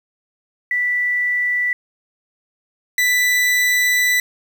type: tone pair in turn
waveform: sine / 40% pulse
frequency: 1969 / 1981.6 Hz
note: B6 / B6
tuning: -6 / +5 cents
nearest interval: unison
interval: 11 cents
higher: second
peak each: -16 / -13 dBFS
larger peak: second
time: 0.71-1.73 / 2.98-4.2 s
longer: second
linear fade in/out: 2 ms
effects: 8-bit

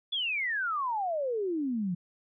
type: exponential sweep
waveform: sine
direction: down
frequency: 3489 to 168.8 Hz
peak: -28 dBFS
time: 0.12-1.95 s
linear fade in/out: 10 ms
effects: none

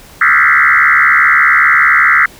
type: tone with frequency modulation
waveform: sine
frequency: 1661.2 Hz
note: G#6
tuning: in tune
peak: -5 dBFS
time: 0.21-2.26 s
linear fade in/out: 5 ms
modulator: 72.5 Hz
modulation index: 5.6
effects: pink hiss -38 dBFS RMS until 2.39 s

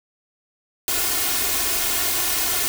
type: noise with comb filter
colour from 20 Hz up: white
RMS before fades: -22 dBFS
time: 0.88-2.68 s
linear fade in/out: 0 ms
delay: 2.8 ms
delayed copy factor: +0.85
effects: none

